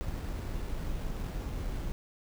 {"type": "noise with sample-and-hold", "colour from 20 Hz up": "brown", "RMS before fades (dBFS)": -35, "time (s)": [0.01, 1.92], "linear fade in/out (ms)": 0, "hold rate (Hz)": 6300, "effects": []}